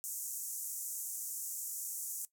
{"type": "band-pass noise", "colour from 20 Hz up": "pink", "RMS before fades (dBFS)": -41, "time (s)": [0.04, 2.25], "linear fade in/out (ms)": 0, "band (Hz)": [6500, 16000], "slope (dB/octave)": 48, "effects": ["noise-tail reverb RT60 0.1 s tail -17 dB re dry"]}